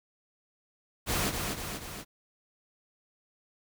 pink noise with echo, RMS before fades -29 dBFS, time 1.06-1.33 s, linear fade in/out 50 ms, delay 240 ms, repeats 3, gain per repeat -4 dB, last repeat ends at 2.05 s, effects none

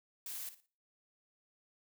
blue noise with echo, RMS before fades -43 dBFS, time 0.26-0.49 s, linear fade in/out 2 ms, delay 57 ms, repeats 3, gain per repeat -12 dB, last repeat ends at 0.661 s, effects noise-tail reverb RT60 0.4 s tail -21 dB re dry

